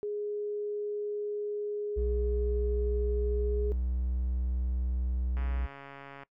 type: tone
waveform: sine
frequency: 415.3 Hz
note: G#4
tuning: in tune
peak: -31 dBFS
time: 0.03-3.72 s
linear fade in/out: 0 ms
type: tone with pitch glide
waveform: triangle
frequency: 61.2 to 62.23 Hz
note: B1 to B1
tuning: -15 to +14 cents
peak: -26 dBFS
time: 1.96-5.67 s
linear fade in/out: 20 ms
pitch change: +29 cents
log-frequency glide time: 3.23-3.99 s
type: click train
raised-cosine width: 0.5 ms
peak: -31 dBFS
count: 121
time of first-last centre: 5.37-6.233 s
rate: 139 Hz
effects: noise-tail reverb RT60 0.1 s tail -21 dB re dry